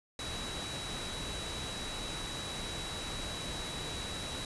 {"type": "tone in noise", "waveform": "sine", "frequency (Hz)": 3900, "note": "B7", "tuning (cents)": -23, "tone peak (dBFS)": -42, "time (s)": [0.19, 4.45], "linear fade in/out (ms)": 2, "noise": "pink", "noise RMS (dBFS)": -40, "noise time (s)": [0.19, 4.45], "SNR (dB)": -5, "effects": ["resampled to 24000 Hz"]}